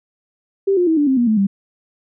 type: tone with pitch steps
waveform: sine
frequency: 392 / 355.3 / 322.1 / 292 / 264.7 / 239.9 / 217.5 / 197.14 Hz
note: G4 / F4 / E4 / D4 / C4 / A#3 / A3 / G3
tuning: 0 / +30 / -40 / -10 / +20 / +50 / -20 / +10 cents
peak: -12 dBFS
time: 0.67-1.47 s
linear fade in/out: 10 ms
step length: 100 ms
effects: none